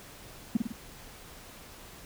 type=tone with echo; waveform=sine; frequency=226.6 Hz; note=A#3; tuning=49 cents flat; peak=-19 dBFS; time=0.55-0.57 s; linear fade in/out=5 ms; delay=51 ms; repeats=3; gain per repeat=-5 dB; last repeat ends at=0.723 s; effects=tanh soft clip ceiling -16 dBFS + pink hiss -49 dBFS RMS until 2.05 s